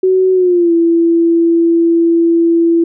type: tone with pitch glide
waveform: sine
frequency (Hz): 374.1 to 335.2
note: F#4 to E4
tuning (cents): +19 to +29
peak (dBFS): -7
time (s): 0.03-2.84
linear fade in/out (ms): 5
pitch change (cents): -190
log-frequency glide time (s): 0.33-0.73
effects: none